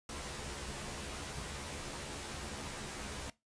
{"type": "noise with comb filter", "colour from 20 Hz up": "pink", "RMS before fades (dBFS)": -43, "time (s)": [0.09, 3.3], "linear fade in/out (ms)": 2, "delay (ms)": 14, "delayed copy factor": 0.9, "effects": ["noise-tail reverb RT60 0.2 s tail -19 dB re dry", "resampled to 22050 Hz"]}